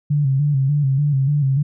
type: tone with vibrato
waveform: sine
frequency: 140.5 Hz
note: C#3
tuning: 24 cents sharp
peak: -14 dBFS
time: 0.1-1.63 s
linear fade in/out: 10 ms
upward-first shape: square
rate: 3.4 Hz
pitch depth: 74 cents each way
effects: none